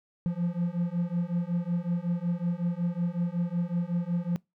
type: beating tone pair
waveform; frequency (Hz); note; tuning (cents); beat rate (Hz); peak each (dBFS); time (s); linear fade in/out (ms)
triangle; 170.9 / 176.3; F3 / F3; -37 / +17; 5.4; -28 / -27; 0.26-4.36; 0
effects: noise-tail reverb RT60 0.2 s tail -24 dB re dry